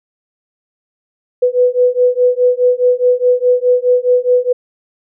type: beating tone pair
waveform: sine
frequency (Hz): 493.9 / 498.7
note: B4 / B4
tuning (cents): 0 / +17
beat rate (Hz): 4.8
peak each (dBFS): -12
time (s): 1.42-4.53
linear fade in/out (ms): 10
effects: none